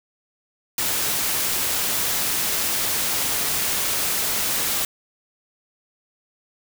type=noise; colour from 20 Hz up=white; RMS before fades=-23 dBFS; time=0.78-4.85 s; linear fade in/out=2 ms; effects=none